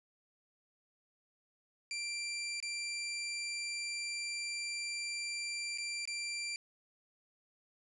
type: tone with dropouts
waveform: 20% pulse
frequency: 2360 Hz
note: D7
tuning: 8 cents sharp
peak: -32 dBFS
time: 1.91-6.56 s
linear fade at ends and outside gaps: 1 ms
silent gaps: 2.602-2.626 / 5.776-5.783 / 6.054-6.075 s
effects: resampled to 24000 Hz + 11-bit

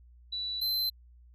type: tone pair in turn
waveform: sine / square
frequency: 3951 / 4081 Hz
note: B7 / C8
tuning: 0 / -44 cents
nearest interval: minor second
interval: 56 cents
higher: second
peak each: -32 / -28 dBFS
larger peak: second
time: 0.32-0.61 / 0.61-0.9 s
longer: neither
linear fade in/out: 10 ms
effects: added 60 Hz sine -53 dBFS peak until 1.34 s

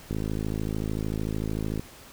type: click train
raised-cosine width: 3 ms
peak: -17 dBFS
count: 91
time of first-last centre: 0.11-1.795 s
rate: 53.4 Hz
effects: pink hiss -48 dBFS RMS until 2.12 s

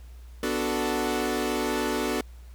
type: chord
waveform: sawtooth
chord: B minor seventh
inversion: none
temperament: equal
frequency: 246.9 / 293.7 / 370 / 440 Hz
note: B3 / D4 / F#4 / A4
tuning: 0 / 0 / 0 / 0 cents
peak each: -27 dBFS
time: 0.43-2.21 s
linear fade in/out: 2 ms
effects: added 60 Hz sine -42 dBFS peak until 2.54 s + pink hiss -59 dBFS RMS until 2.54 s

